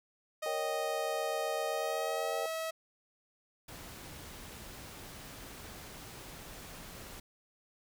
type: tone with pitch glide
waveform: sawtooth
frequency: 622 to 645.1 Hz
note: D#5 to E5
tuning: -1 to -38 cents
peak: -31 dBFS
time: 0.42-2.71 s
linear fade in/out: 10 ms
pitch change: +63 cents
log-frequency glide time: 1.7-2.4 s
type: chord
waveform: sine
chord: G diminished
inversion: first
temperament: equal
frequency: 466.2 / 554.4 / 784 Hz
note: Bb4 / Db5 / G5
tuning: 0 / 0 / 0 cents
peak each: -39 / -39 / -39 dBFS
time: 0.46-2.46 s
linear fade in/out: 2 ms
type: noise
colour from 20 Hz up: pink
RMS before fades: -48 dBFS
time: 3.68-7.2 s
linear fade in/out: 5 ms
effects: none